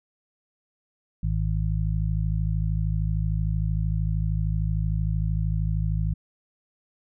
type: harmonic tone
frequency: 53.1 Hz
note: G#1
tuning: 39 cents sharp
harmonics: 1 / 2 / 3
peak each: -25 / -27 / -28 dBFS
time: 1.23-6.14 s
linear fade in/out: 5 ms
effects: none